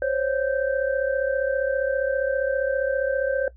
sine tone cluster, 525 / 560 / 1561 Hz, C5 / C#5 / G6, +6 / +18 / -8 cents, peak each -24 / -24 / -30 dBFS, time 0.02-3.48 s, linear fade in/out 2 ms, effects noise-tail reverb RT60 0.1 s tail -18 dB re dry + added 60 Hz sine -45 dBFS peak until 3.56 s

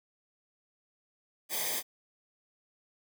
white noise with comb filter, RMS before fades -33 dBFS, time 1.49-1.83 s, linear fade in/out 50 ms, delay 0.72 ms, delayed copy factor -0.85, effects none

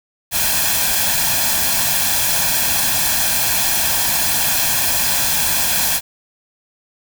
white noise with comb filter, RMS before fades -17 dBFS, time 0.31-6.01 s, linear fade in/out 50 ms, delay 1.2 ms, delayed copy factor +0.65, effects none

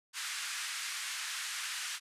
pink band-pass noise, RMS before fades -39 dBFS, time 0.13-2 s, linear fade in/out 50 ms, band 1400 to 10000 Hz, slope 24 dB/octave, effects resampled to 32000 Hz

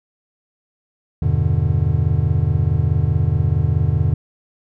triangle chord, E minor seventh, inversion none, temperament just, 82.41 / 98.89 / 123.61 / 148.33 Hz, E2 / G2 / B2 / D3, 0 / +16 / +2 / +18 cents, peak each -18 dBFS, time 1.22-4.14 s, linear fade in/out 5 ms, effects none

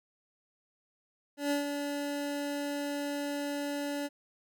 25% pulse tone with ADSR envelope, 287.3 Hz, D4, 38 cents flat, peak -23 dBFS, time 1.37-4.09 s, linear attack 140 ms, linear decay 130 ms, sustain -6 dB, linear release 34 ms, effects none

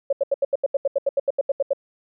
sine tone bursts, 554.4 Hz, C#5, in tune, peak -16 dBFS, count 16, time 0.1-1.733 s, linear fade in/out 5 ms, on 28 ms, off 79 ms, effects none

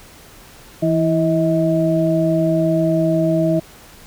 sine tone cluster, 165 / 327.3 / 637 Hz, E3 / E4 / D#5, +2 / -12 / +41 cents, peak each -18 dBFS, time 0.82-3.6 s, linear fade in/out 10 ms, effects pink hiss -43 dBFS RMS until 4.06 s

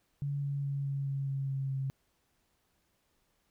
sine tone with pitch steps, 141.9 / 140.84 / 139.78 / 138.74 / 137.7 / 136.67 / 135.65 / 134.63 Hz, C#3 / C#3 / C#3 / C#3 / C#3 / C#3 / C#3 / C3, +41 / +28 / +15 / +2 / -11 / -24 / -37 / +50 cents, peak -31 dBFS, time 0.22-1.9 s, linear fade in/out 0 ms, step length 210 ms, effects pink hiss -75 dBFS RMS until 3.5 s

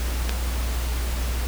click, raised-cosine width 0.2 ms, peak -8 dBFS, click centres 0.294 s, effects added 60 Hz sine -23 dBFS peak until 1.47 s + pink hiss -33 dBFS RMS until 1.47 s

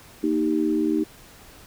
sine chord, Eb major, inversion second, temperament equal, 233.1 / 311.1 / 392 Hz, Bb3 / Eb4 / G4, 0 / 0 / 0 cents, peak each -27 / -21 / -27 dBFS, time 0.23-1.04 s, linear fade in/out 10 ms, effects pink hiss -48 dBFS RMS until 1.66 s

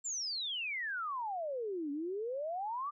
sine exponential two-way sweep, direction down then up, 7500 to 278.4 to 1211 Hz, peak -35 dBFS, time 0.04-2.91 s, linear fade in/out 20 ms, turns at 1.91 s, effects none

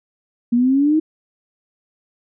sine exponential sweep, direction up, 233.6 to 320 Hz, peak -12 dBFS, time 0.52-1 s, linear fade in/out 10 ms, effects none

